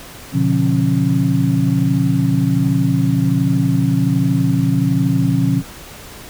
sine tone cluster, 122.8 / 144.1 / 176.1 / 271.9 Hz, B2 / D3 / F3 / C#4, -9 / -33 / +15 / -33 cents, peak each -18 dBFS, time 0.32-5.63 s, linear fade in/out 50 ms, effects pink hiss -36 dBFS RMS until 6.29 s

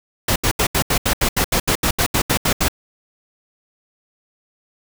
pink noise bursts, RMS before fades -17 dBFS, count 16, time 0.28-2.684 s, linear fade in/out 5 ms, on 79 ms, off 76 ms, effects none

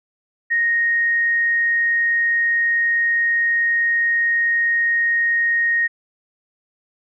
sine tone, 1864.7 Hz, A#6, in tune, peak -15 dBFS, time 0.5-5.88 s, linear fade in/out 20 ms, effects none

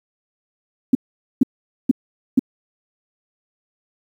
sine tone bursts, 258.1 Hz, C4, 23 cents flat, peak -8 dBFS, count 4, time 0.93-2.394 s, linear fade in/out 5 ms, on 21 ms, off 460 ms, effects 8-bit

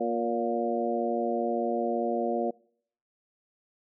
harmonic tone with a mistuned harmonic, 117.8 Hz, A#2, 19 cents sharp, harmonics 2 / 3 / 4 / 5 / 6, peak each -32 / -32 / -32 / -32 / -32 dBFS, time 0-2.51 s, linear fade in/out 10 ms, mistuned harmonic 5, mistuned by -38 cents, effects noise-tail reverb RT60 0.6 s tail -24 dB re dry

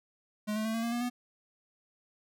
square tone with pitch steps, 211.3 / 216.6 / 222.1 / 227.6 / 233.4 / 239.2 / 245.3 Hz, G#3 / A3 / A3 / A#3 / A#3 / A#3 / B3, +30 / -27 / +16 / -41 / +2 / +45 / -12 cents, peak -31 dBFS, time 0.47-1.1 s, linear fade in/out 20 ms, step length 90 ms, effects none

